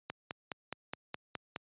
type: click train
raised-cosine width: 0.3 ms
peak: -21 dBFS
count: 8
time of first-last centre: 0.1-1.561 s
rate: 4.79 Hz
effects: high-pass 100 Hz 12 dB/octave + resampled to 8000 Hz